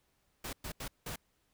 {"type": "noise bursts at uneven times", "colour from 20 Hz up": "pink", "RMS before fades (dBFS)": -41, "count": 4, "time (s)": [[0.44, 0.53], [0.64, 0.72], [0.8, 0.88], [1.06, 1.16]], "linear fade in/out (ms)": 5, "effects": ["pink hiss -75 dBFS RMS until 1.53 s"]}